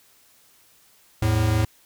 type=tone pair together; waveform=square; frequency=82.41 / 108.58 Hz; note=E2 / A2; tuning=0 / -22 cents; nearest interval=perfect fourth; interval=478 cents; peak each=-25 / -20 dBFS; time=1.22-1.65 s; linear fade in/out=5 ms; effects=white hiss -57 dBFS RMS until 1.85 s